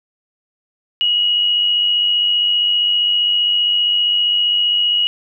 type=tone with amplitude modulation; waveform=sine; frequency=2900 Hz; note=F#7; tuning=35 cents flat; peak=-11 dBFS; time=1.01-5.07 s; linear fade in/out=0 ms; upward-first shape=sine; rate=95.2 Hz; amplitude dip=35%; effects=none